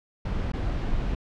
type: noise with dropouts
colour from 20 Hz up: brown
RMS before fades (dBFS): -27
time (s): 0.25-1.15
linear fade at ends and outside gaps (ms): 5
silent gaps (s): 0.52-0.534
effects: low-pass 4000 Hz 12 dB/octave